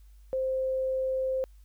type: tone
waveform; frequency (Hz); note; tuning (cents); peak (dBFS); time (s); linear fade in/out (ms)
sine; 523.3; C5; 0; -26; 0.33-1.44; 0
effects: added 50 Hz sine -50 dBFS peak until 1.64 s + white hiss -70 dBFS RMS until 1.64 s